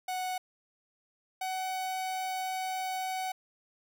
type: tone pair in turn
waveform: 45% pulse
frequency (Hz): 740 / 750.3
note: F#5 / F#5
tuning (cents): 0 / +24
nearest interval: unison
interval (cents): 24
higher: second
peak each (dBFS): -32 / -32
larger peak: neither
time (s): 0.08-0.38 / 1.41-3.32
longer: second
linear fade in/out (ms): 5
effects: none